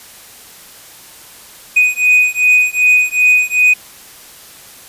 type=beating tone pair; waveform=triangle; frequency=2489 / 2491.6 Hz; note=D#7 / D#7; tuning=0 / +2 cents; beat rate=2.6 Hz; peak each=-10 dBFS; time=1.76-3.74 s; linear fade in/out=10 ms; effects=white hiss -38 dBFS RMS until 4.88 s + resampled to 32000 Hz